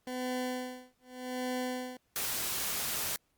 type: tone with tremolo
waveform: 20% pulse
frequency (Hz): 252.6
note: B3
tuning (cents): +39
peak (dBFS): -27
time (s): 0.07-1.97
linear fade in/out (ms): 2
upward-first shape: sine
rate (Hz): 0.84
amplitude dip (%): 100
type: noise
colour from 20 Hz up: white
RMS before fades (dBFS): -34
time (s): 2.16-3.16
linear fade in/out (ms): 0
effects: pink hiss -75 dBFS RMS until 3.37 s + Opus 48 kbps